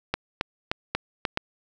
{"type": "clicks", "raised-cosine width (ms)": 0.3, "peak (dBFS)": -8, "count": 6, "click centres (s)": [0.14, 0.411, 0.715, 0.95, 1.252, 1.374], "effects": []}